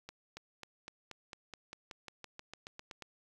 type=accelerating click train; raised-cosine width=0.2 ms; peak=-28 dBFS; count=17; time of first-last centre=0.09-3.023 s; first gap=280 ms; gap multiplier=0.94; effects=10-bit